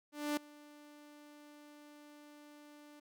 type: tone with ADSR envelope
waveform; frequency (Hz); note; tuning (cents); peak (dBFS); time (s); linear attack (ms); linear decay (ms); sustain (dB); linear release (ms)
sawtooth; 295.2; D4; +9; -28; 0.12-3; 250; 4; -23; 8
effects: none